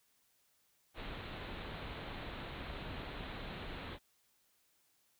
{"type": "low-pass noise", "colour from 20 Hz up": "pink", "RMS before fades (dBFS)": -45, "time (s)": [0.94, 3.99], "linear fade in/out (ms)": 50, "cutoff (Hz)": 4100, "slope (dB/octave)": 96, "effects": ["white hiss -74 dBFS RMS until 5.19 s"]}